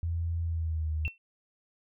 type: tone with pitch glide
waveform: sine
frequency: 83.9 to 77.83 Hz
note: E2 to D#2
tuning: +31 to +1 cents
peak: -28 dBFS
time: 0.03-1.08 s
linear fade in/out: 0 ms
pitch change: -130 cents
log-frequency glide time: 0.43-0.91 s
type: tone with exponential decay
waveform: sine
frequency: 2698 Hz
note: E7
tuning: 40 cents sharp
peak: -28 dBFS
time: 1.05-1.18 s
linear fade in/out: 1 ms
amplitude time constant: 28 ms
effects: none